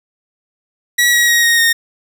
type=tone with pitch steps; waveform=sawtooth; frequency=1929 / 1907.9 / 1887.1 / 1866.5 / 1846.2 Hz; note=B6 / A#6 / A#6 / A#6 / A#6; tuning=-41 / +40 / +21 / +2 / -17 cents; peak=-6 dBFS; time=0.98-1.73 s; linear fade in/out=10 ms; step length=150 ms; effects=none